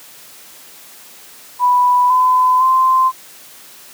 sine tone with pitch steps, 987.8 / 1013.2 / 1039.3 Hz, B5 / B5 / C6, 0 / +44 / -12 cents, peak -9 dBFS, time 1.59-3.12 s, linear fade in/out 50 ms, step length 510 ms, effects white hiss -40 dBFS RMS until 3.93 s + high-pass 150 Hz 12 dB/octave

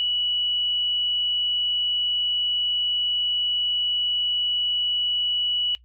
sine tone, 2942 Hz, F#7, 11 cents flat, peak -21 dBFS, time 0-5.75 s, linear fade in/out 0 ms, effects noise-tail reverb RT60 0.1 s tail -18 dB re dry + added 60 Hz sine -51 dBFS peak until 5.84 s

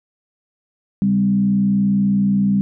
sine tone with frequency modulation, 198.4 Hz, G3, 21 cents sharp, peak -13 dBFS, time 1.02-2.61 s, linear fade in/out 0 ms, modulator 60.4 Hz, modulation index 0.51, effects none

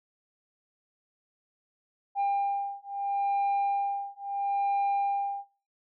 sine beating tone pair, 799 / 799.75 Hz, G5 / G5, +33 / +34 cents, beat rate 0.75 Hz, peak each -28 / -28 dBFS, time 2.15-5.45 s, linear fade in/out 50 ms, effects noise-tail reverb RT60 0.4 s tail -19 dB re dry + tanh soft clip ceiling -23 dBFS

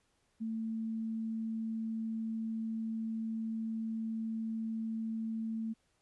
sine tone, 223.3 Hz, A3, 26 cents sharp, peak -34 dBFS, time 0.4-5.74 s, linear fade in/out 20 ms, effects pink hiss -75 dBFS RMS until 6.01 s + resampled to 24000 Hz

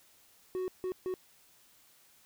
triangle tone bursts at uneven times, 370 Hz, F#4, in tune, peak -30 dBFS, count 3, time 0.55-0.68 / 0.84-0.92 / 1.06-1.14 s, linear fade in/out 0 ms, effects white hiss -63 dBFS RMS until 2.25 s

